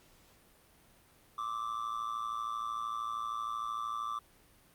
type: tone with amplitude modulation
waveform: triangle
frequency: 1173 Hz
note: D6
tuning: 2 cents flat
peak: -29 dBFS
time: 1.38-4.19 s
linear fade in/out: 5 ms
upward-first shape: sine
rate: 113 Hz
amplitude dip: 80%
effects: pink hiss -63 dBFS RMS until 4.74 s + Opus 48 kbps